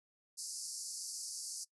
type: band-pass noise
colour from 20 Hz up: pink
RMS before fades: -44 dBFS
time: 0.37-1.65 s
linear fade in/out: 20 ms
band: 4600 to 11000 Hz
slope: 96 dB/octave
effects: noise-tail reverb RT60 0.1 s tail -20 dB re dry